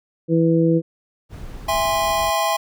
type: harmonic tone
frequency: 164.81 Hz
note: E3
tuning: in tune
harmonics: 1 / 2 / 3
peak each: -17 / -17 / -20 dBFS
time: 0.28-0.82 s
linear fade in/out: 50 ms
type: noise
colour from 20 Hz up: brown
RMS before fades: -34 dBFS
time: 1.29-2.32 s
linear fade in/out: 50 ms
type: chord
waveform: square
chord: E augmented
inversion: none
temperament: equal with one note detuned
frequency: 659.3 / 819.6 / 1046.5 Hz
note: E5 / G#5 / B#5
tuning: 0 / -23 / 0 cents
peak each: -23 dBFS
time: 1.68-2.57 s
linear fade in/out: 10 ms
effects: none